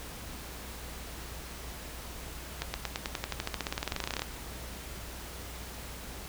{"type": "accelerating click train", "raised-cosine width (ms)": 0.2, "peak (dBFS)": -14, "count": 27, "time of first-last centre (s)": [2.62, 4.22], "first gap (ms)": 120, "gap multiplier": 0.94, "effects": ["added 60 Hz sine -45 dBFS peak until 6.28 s", "pink hiss -44 dBFS RMS until 6.28 s"]}